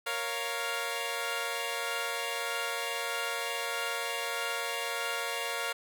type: chord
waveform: 10% pulse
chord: Bb minor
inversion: none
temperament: equal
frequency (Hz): 466.2 / 554.4 / 698.5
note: Bb4 / Db5 / F5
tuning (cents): 0 / 0 / 0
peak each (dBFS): -28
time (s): 0.06-5.73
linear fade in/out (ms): 10
effects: none